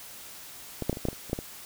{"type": "clicks", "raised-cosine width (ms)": 2, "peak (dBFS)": [-17, -11, -18, -23, -15, -13, -30, -29, -13, -20], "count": 10, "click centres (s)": [0.823, 0.896, 0.929, 0.971, 1.053, 1.086, 1.13, 1.297, 1.331, 1.389], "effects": ["white hiss -45 dBFS RMS until 1.65 s"]}